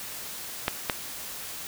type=clicks; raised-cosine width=0.3 ms; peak=-7 dBFS; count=2; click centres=0.681 / 0.898 s; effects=white hiss -38 dBFS RMS until 1.67 s